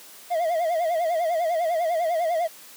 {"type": "tone with vibrato", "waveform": "triangle", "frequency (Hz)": 669, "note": "E5", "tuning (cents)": 25, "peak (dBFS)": -19, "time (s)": [0.3, 2.48], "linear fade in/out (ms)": 20, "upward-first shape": "sine", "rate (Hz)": 10, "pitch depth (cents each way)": 110, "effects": ["white hiss -46 dBFS RMS until 2.76 s", "high-pass 200 Hz 12 dB/octave"]}